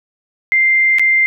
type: tone with dropouts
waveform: sine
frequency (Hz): 2093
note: C7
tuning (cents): 0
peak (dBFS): -9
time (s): 0.52-1.26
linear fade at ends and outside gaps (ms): 0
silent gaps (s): 0.985-0.995
effects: none